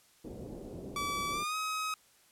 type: low-pass noise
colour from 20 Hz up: white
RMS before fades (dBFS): -44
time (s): 0.24-1.44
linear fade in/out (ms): 10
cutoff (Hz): 480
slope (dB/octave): 24
type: tone with pitch glide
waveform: sawtooth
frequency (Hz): 1150 to 1268.7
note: D6 to D#6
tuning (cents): -37 to +33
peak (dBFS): -29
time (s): 0.96-1.94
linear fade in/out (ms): 2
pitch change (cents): +170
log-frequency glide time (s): 1.31-1.56
effects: white hiss -64 dBFS RMS until 2.31 s + low-pass 12000 Hz 12 dB/octave